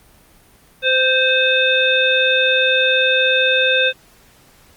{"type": "harmonic tone with a mistuned harmonic", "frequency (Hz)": 517, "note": "C5", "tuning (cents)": -21, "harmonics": [1, 3, 5, 7], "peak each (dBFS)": [-18, -18, -18, -18], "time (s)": [0.82, 3.93], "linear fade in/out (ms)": 50, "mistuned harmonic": 3, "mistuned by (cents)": 18, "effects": ["pink hiss -50 dBFS RMS until 4.76 s", "Opus 32 kbps"]}